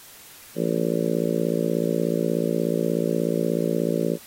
harmonic tone, 56.6 Hz, A1, 50 cents sharp, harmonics 3 / 4 / 5 / 6 / 7 / 8 / 9 / 10, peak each -27 / -28 / -31 / -29 / -29 / -28 / -31 / -31 dBFS, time 0.55-4.18 s, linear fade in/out 50 ms, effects white hiss -46 dBFS RMS until 4.26 s + AAC 48 kbps

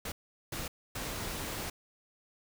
pink noise bursts at uneven times, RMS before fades -38 dBFS, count 3, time 0.05-0.12 / 0.52-0.68 / 0.95-1.7 s, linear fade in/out 5 ms, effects none

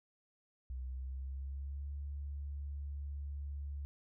sine tone with pitch glide, 63.8 to 71.2 Hz, C2 to C#2, -43 to +47 cents, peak -39 dBFS, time 0.7-3.85 s, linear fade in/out 0 ms, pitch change +190 cents, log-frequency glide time 0.82-1.9 s, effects none

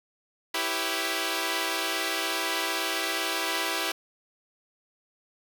5% pulse chord, C# half-diminished seventh, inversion first, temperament equal, 329.6 / 392 / 493.9 / 554.4 Hz, E4 / G4 / B4 / C#5, 0 / 0 / 0 / 0 cents, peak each -19 / -20 / -24 / -24 dBFS, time 0.54-3.92 s, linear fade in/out 5 ms, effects none

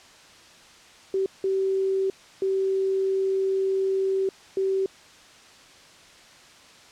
sine tone bursts at uneven times, 384.8 Hz, G4, 32 cents flat, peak -21 dBFS, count 4, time 1.14-1.26 / 1.44-2.1 / 2.42-4.29 / 4.57-4.86 s, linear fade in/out 2 ms, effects white hiss -50 dBFS RMS until 6.91 s + low-pass 6000 Hz 12 dB/octave

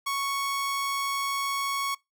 sawtooth tone, 1108.7 Hz, C#6, in tune, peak -23 dBFS, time 0.06-1.95 s, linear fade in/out 10 ms, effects noise-tail reverb RT60 0.2 s tail -24 dB re dry

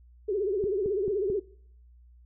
sine tone with vibrato, 398.4 Hz, G4, 28 cents sharp, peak -25 dBFS, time 0.28-1.4 s, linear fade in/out 10 ms, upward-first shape triangle, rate 16 Hz, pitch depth 180 cents each way
click train, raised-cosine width 3 ms, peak -24 dBFS, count 4, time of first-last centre 0.64-1.301 s, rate 4.54 Hz
effects noise-tail reverb RT60 0.6 s tail -20 dB re dry + added 60 Hz sine -52 dBFS peak until 2.25 s

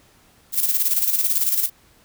violet noise with tremolo, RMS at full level -18 dBFS, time 0.52-1.7 s, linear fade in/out 50 ms, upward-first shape square, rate 18 Hz, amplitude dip 55%, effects pink hiss -55 dBFS RMS until 2.04 s

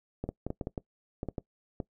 clicks, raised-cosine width 2 ms, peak -20 dBFS, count 11, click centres 0.24 / 0.29 / 0.466 / 0.504 / 0.612 / 0.671 / 0.778 / 1.231 / 1.287 / 1.382 / 1.802 s, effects noise-tail reverb RT60 0.1 s tail -21 dB re dry

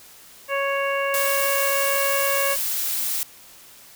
harmonic tone, 554.4 Hz, C#5, in tune, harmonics 1 / 2 / 3 / 4 / 5, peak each -24 / -27 / -29 / -30 / -31 dBFS, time 0.48-2.57 s, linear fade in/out 50 ms
blue noise, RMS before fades -25 dBFS, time 1.14-3.23 s, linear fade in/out 0 ms
effects white hiss -47 dBFS RMS until 3.95 s

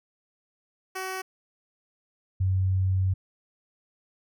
10% pulse / sine tone pair in turn, 376.8 / 94.2 Hz, F#4 / F#2, +32 / +32 cents, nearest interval 2 octaves, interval 2400 cents, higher first, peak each -23 / -21 dBFS, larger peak second, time 0.95-1.22 / 2.4-3.14 s, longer second, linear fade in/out 10 ms, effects none

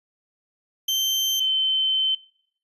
35% pulse / sine tone pair in turn, 3117 / 3079 Hz, G7 / G7, -11 / -32 cents, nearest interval unison, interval 21 cents, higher first, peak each -19 dBFS, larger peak neither, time 0.88-1.4 / 1.4-2.15 s, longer second, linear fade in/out 5 ms, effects noise-tail reverb RT60 0.7 s tail -23 dB re dry + resampled to 32000 Hz

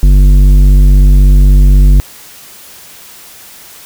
sine tone with tanh clipping, 48.09 Hz, G1, 32 cents flat, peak -3 dBFS, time 0.03-2 s, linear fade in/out 0 ms, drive 11 dB, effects white hiss -34 dBFS RMS until 3.85 s

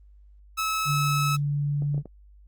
sawtooth tone, 1296 Hz, E6, 30 cents flat, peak -21 dBFS, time 0.57-1.37 s, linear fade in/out 20 ms
sine tone with pitch glide, 145.3 to 144.46 Hz, D3 to D3, -18 to -28 cents, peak -23 dBFS, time 0.85-2.03 s, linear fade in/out 50 ms, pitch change -10 cents, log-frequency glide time 0.96-1.14 s
clicks, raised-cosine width 2 ms, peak -27 dBFS, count 4, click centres 1.822 / 1.945 / 1.979 / 2.057 s
effects added 50 Hz sine -49 dBFS peak until 2.47 s + Opus 32 kbps

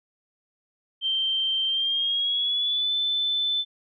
sine tone with pitch glide, 3136 to 3520 Hz, G7 to A7, 0 to 0 cents, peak -22 dBFS, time 1.01-3.65 s, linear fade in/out 50 ms, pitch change +200 cents, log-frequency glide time 1.67-2.93 s, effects none

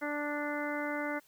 harmonic tone, 293.7 Hz, D4, in tune, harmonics 1 / 2 / 3 / 4 / 5 / 6 / 7, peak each -37 / -38 / -42 / -44 / -40 / -45 / -41 dBFS, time 0.01-1.2 s, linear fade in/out 20 ms, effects white hiss -65 dBFS RMS until 1.27 s

